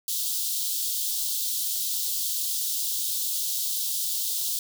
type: high-pass noise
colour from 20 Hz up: white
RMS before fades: -28 dBFS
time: 0.08-4.59 s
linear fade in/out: 2 ms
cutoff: 3300 Hz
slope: 48 dB/octave
effects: none